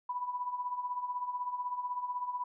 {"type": "tone with tremolo", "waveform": "sine", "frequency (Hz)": 988, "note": "B5", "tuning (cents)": 0, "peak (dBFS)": -30, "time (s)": [0.09, 2.44], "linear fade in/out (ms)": 5, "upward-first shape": "triangle", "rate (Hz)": 16, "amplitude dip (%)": 75, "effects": []}